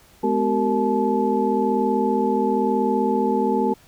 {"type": "tone cluster", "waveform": "sine", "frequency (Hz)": [212.1, 253.1, 382.9, 458.2, 864], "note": ["G#3", "B3", "G4", "A#4", "A5"], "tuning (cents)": [37, 43, -41, -30, -32], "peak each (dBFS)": -24, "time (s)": [0.23, 3.74], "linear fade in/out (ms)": 10, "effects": ["pink hiss -53 dBFS RMS until 3.87 s"]}